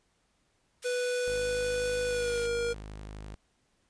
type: high-pass noise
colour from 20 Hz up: white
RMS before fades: -43 dBFS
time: 0.82-2.47 s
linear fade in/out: 10 ms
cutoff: 1500 Hz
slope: 12 dB/octave
type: tone with pitch glide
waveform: square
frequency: 493.9 to 472.7 Hz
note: B4 to A#4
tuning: 0 to +24 cents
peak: -29 dBFS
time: 0.84-2.74 s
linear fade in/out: 20 ms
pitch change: -76 cents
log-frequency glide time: 2.06-2.44 s
type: tone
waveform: sawtooth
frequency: 51.91 Hz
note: G#1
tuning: in tune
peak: -37 dBFS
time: 1.27-3.35 s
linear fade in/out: 0 ms
effects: pink hiss -72 dBFS RMS until 3.89 s + resampled to 22050 Hz